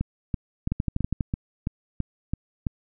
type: two click trains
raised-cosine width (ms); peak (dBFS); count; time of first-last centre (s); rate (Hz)
5; -12 / -13; 7 / 9; 0.72-1.208 / 0.01-2.668; 12.3 / 3.01
effects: none